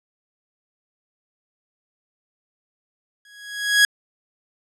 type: tone with exponential growth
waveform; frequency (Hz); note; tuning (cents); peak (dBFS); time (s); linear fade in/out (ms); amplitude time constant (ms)
sawtooth; 1661.2; G#6; 0; -6; 3.25-3.85; 2; 130
effects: low-pass 10000 Hz 12 dB/octave